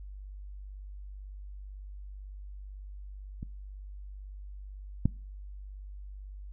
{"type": "clicks", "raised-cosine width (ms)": 5, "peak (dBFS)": [-26, -11], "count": 2, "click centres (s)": [3.429, 5.056], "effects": ["noise-tail reverb RT60 0.4 s tail -24 dB re dry", "added 49 Hz sine -41 dBFS peak until 6.52 s"]}